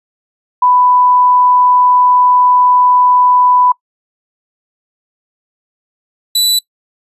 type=tone pair in turn; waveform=sine / sawtooth; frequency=994 / 3965 Hz; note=B5 / B7; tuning=+11 / +6 cents; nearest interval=2 octaves; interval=2395 cents; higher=second; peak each=-6 dBFS; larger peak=neither; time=0.62-3.72 / 6.35-6.59 s; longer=first; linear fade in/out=5 ms; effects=noise-tail reverb RT60 0.1 s tail -23 dB re dry + resampled to 32000 Hz